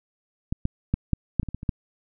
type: clicks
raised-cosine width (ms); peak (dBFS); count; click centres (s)
5; -13 / -11 / -9 / -8 / -8 / -19 / -19 / -19 / -23 / -10; 10; 0.525 / 0.654 / 0.94 / 1.133 / 1.397 / 1.431 / 1.487 / 1.546 / 1.631 / 1.692
effects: none